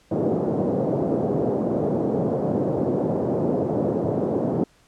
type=band-pass noise; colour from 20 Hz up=white; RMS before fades=-23 dBFS; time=0.11-4.64 s; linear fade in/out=5 ms; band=120 to 550 Hz; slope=24 dB/octave; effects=pink hiss -58 dBFS RMS until 4.87 s + low-pass 9000 Hz 12 dB/octave